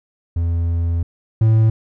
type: tone pair in turn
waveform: triangle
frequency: 84.5 / 110.84 Hz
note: E2 / A2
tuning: +43 / +13 cents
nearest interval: perfect fourth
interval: 470 cents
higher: second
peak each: -14 / -8 dBFS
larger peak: second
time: 0.36-1.03 / 1.41-1.7 s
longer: first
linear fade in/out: 5 ms
effects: none